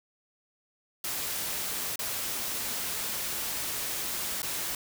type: noise with dropouts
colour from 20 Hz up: white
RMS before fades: -33 dBFS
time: 1.04-4.75 s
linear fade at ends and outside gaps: 2 ms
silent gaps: 1.958-1.991 / 4.419-4.429 s
effects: none